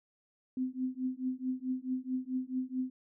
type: tone with tremolo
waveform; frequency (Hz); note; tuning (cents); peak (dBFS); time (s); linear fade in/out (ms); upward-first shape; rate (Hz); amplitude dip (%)
sine; 256.9; C4; -32; -28; 0.57-2.9; 2; triangle; 4.6; 100
effects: none